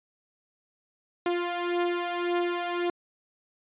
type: beating tone pair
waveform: sawtooth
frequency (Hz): 349.2 / 351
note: F4 / F4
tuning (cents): 0 / +9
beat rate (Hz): 1.8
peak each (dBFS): -24 / -27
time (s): 1.26-2.9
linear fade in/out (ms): 2
effects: resampled to 8000 Hz